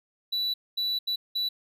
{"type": "tone bursts at uneven times", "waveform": "triangle", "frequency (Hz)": 3951, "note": "B7", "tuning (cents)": 0, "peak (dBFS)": -24, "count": 4, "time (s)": [[0.32, 0.54], [0.77, 0.99], [1.07, 1.16], [1.35, 1.49]], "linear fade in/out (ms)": 10, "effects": []}